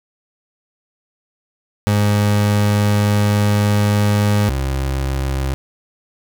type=tone pair in turn; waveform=30% pulse; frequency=103.5 / 67.12 Hz; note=G#2 / C2; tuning=-5 / +45 cents; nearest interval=perfect fifth; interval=750 cents; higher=first; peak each=-10 / -15 dBFS; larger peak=first; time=1.87-4.49 / 4.49-5.54 s; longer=first; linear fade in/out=0 ms; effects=none